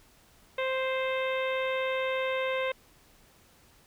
harmonic tone, 523.3 Hz, C5, in tune, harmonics 1 / 2 / 3 / 4 / 5 / 6 / 7, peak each -29 / -36 / -39 / -36 / -39 / -45 / -44 dBFS, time 0.58-2.72 s, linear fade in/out 5 ms, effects pink hiss -60 dBFS RMS until 3.86 s

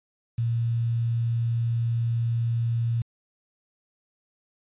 sine tone with quantisation, 116.54 Hz, A#2, in tune, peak -22 dBFS, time 0.38-3.02 s, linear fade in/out 5 ms, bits 8, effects resampled to 8000 Hz

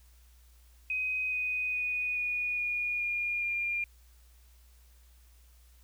sine tone with pitch steps, 2514 / 2495 / 2477 / 2458 / 2440 / 2421 / 2403 Hz, D#7 / D#7 / D#7 / D#7 / D#7 / D#7 / D7, +17 / +4 / -8 / -22 / -34 / -48 / +39 cents, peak -29 dBFS, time 0.9-3.84 s, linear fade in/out 2 ms, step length 420 ms, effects added 60 Hz sine -56 dBFS peak until 5.83 s + white hiss -66 dBFS RMS until 5.83 s

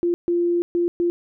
sine tone bursts at uneven times, 346.4 Hz, F4, 14 cents flat, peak -17 dBFS, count 4, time 0.03-0.14 / 0.28-0.62 / 0.75-0.88 / 1-1.1 s, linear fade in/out 0 ms, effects none

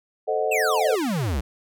sine chord, A diminished seventh, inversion none, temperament equal with one note detuned, 440 / 523.3 / 620.1 / 740 Hz, A4 / C5 / Eb5 / Gb5, 0 / 0 / -6 / 0 cents, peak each -25 / -28 / -26 / -27 dBFS, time 0.27-0.96 s, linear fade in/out 20 ms
square exponential sweep, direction down, 2800 to 57.9 Hz, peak -23 dBFS, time 0.51-1.41 s, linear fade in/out 10 ms
effects none

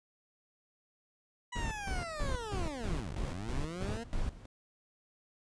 20% pulse linear two-way sweep, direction down then up, 987.8 to 43 to 237.2 Hz, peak -34 dBFS, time 1.52-4.04 s, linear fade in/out 10 ms, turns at 3.14 s
brown noise with tremolo, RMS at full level -35 dBFS, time 1.55-4.46 s, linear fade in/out 10 ms, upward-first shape square, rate 3.1 Hz, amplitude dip 80%
effects resampled to 22050 Hz

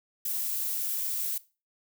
violet noise, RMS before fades -31 dBFS, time 0.25-1.38 s, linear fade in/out 5 ms, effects noise-tail reverb RT60 0.3 s tail -18 dB re dry

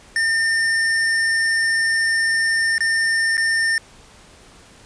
square tone with dropouts, 1809 Hz, A6, 48 cents sharp, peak -17 dBFS, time 0.16-3.78 s, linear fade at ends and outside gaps 1 ms, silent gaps 2.781-2.806 / 3.37-3.378 s, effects pink hiss -47 dBFS RMS until 4.85 s + resampled to 22050 Hz

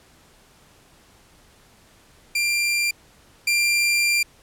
sawtooth tone pair in turn, 2379 / 2379 Hz, D7 / D7, +22 / +22 cents, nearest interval unison, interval 0 cents, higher neither, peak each -16 / -14 dBFS, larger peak second, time 2.35-2.91 / 3.47-4.23 s, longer second, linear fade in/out 5 ms, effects pink hiss -54 dBFS RMS until 4.42 s + low-pass 12000 Hz 12 dB/octave

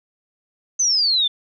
sine exponential sweep, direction down, 6272 to 3490 Hz, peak -15 dBFS, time 0.79-1.28 s, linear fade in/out 10 ms, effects none

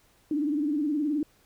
sine tone with vibrato, 296.4 Hz, D4, 16 cents sharp, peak -24 dBFS, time 0.31-1.23 s, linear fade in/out 2 ms, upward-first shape sine, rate 19 Hz, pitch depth 100 cents each way, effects pink hiss -63 dBFS RMS until 1.45 s

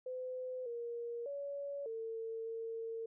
sine tone with pitch steps, 509 / 471.4 / 565 / 450.8 / 453.7 Hz, C5 / A#4 / C#5 / A4 / A#4, -48 / +19 / +33 / +42 / -47 cents, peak -39 dBFS, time 0.06-3.06 s, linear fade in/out 5 ms, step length 600 ms, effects none

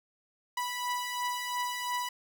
sawtooth beating tone pair, 982 / 984.9 Hz, B5 / B5, -10 / -5 cents, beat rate 2.9 Hz, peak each -34 / -29 dBFS, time 0.57-2.09 s, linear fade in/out 5 ms, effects none

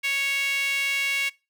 sawtooth tone with high-pass filter, 554 Hz, C#5, 1 cent flat, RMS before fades -25 dBFS, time 0.03-1.3 s, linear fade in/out 20 ms, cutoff 2400 Hz, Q 9.5, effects noise-tail reverb RT60 0.3 s tail -24 dB re dry

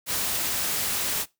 white noise, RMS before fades -27 dBFS, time 0.06-1.26 s, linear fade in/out 50 ms, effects noise-tail reverb RT60 0.2 s tail -20 dB re dry

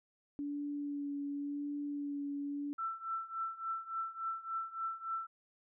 sine tone with vibrato, 286.8 Hz, D4, 41 cents flat, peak -36 dBFS, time 0.39-2.73 s, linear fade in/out 0 ms, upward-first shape sine, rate 0.91 Hz, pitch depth 16 cents each way
sine tone with tremolo, 1335 Hz, E6, 22 cents sharp, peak -33 dBFS, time 2.78-5.27 s, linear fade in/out 10 ms, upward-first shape triangle, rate 3.5 Hz, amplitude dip 90%
effects none

